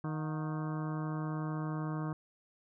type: harmonic tone with a mistuned harmonic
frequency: 155.56 Hz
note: D#3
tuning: in tune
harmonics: 1 / 2 / 3 / 4 / 5 / 6 / 7 / 8 / 9 / 10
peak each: -35 / -40 / -49 / -50 / -50 / -50 / -47 / -50 / -57 / -54 dBFS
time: 0.04-2.13 s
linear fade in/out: 2 ms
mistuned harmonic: 5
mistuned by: -100 cents
effects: none